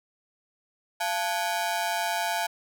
sawtooth ring-modulated tone, 784 Hz, G5, in tune, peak -19 dBFS, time 1-2.47 s, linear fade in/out 10 ms, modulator 94.6 Hz, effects none

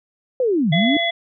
sine linear two-way sweep, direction down then up, 530 to 144 to 308.6 Hz, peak -15 dBFS, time 0.4-0.97 s, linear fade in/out 2 ms, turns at 0.72 s
harmonic tone, 678 Hz, E5, 49 cents sharp, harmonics 1 / 3 / 5, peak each -22 / -22 / -22 dBFS, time 0.72-1.11 s, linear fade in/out 10 ms
effects none

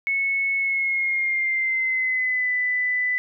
sine tone with pitch glide, 2200 to 1994.2 Hz, C#7 to B6, -14 to +16 cents, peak -20 dBFS, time 0.07-3.18 s, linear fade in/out 0 ms, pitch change -170 cents, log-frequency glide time 0.57-2.52 s, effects none

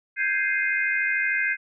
sine chord, Ab major seventh, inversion third, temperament equal, 1568 / 1661.2 / 2093 / 2489 Hz, G6 / Ab6 / C7 / Eb7, 0 / 0 / 0 / 0 cents, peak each -26 / -29 / -25 / -30 dBFS, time 0.16-1.57 s, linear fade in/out 50 ms, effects none

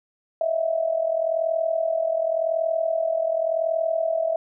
sine tone with amplitude modulation, 653 Hz, E5, 17 cents flat, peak -17 dBFS, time 0.41-4.36 s, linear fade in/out 2 ms, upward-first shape sine, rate 40.9 Hz, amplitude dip 75%, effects none

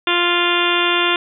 harmonic tone, 349.2 Hz, F4, in tune, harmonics 1 / 2 / 3 / 4 / 5 / 6 / 7 / 8 / 9 / 10, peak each -21 / -27 / -22 / -22 / -26 / -27 / -24 / -22 / -26 / -22 dBFS, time 0.07-1.16 s, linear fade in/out 2 ms, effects none

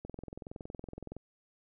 click train, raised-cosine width 2 ms, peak -29 dBFS, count 25, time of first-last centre 0.05-1.166 s, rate 21.5 Hz, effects none

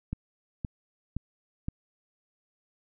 click train, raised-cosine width 5 ms, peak -19 dBFS, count 4, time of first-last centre 0.13-1.684 s, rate 1.93 Hz, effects none

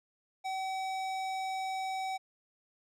sine tone with hard clipping, 762 Hz, G5, 49 cents flat, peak -35 dBFS, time 0.44-2.18 s, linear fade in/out 20 ms, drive 16 dB, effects none

